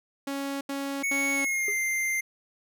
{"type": "tone bursts", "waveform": "sawtooth", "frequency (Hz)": 277.2, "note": "C#4", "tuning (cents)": 0, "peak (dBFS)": -26, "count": 3, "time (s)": [0.27, 1.45], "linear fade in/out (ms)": 5, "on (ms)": 340, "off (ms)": 80}
{"type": "tone with pitch glide", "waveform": "square", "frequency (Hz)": [2217, 2093], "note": ["C#7", "C7"], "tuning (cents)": [0, 0], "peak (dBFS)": -26, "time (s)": [1.03, 2.21], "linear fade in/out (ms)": 10, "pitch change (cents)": -100, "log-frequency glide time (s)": [1.33, 1.71]}
{"type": "tone with exponential decay", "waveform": "triangle", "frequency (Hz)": 409.7, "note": "G#4", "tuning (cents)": -24, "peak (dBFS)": -29, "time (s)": [1.68, 1.8], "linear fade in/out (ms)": 2, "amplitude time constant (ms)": 24}
{"effects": []}